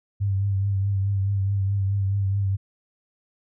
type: tone with vibrato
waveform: sine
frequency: 98.5 Hz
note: G2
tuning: 9 cents sharp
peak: -20 dBFS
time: 0.2-2.57 s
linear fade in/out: 20 ms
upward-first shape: triangle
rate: 4.7 Hz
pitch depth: 44 cents each way
effects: none